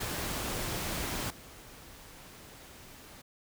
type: noise with level steps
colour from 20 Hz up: pink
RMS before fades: -35 / -51 dBFS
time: 0-3.22 s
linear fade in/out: 10 ms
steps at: 1.3 s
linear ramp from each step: 5 ms
effects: none